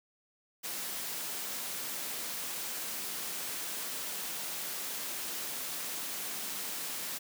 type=high-pass noise; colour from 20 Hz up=white; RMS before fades=-38 dBFS; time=0.63-7.19 s; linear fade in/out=20 ms; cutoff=150 Hz; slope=24 dB/octave; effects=none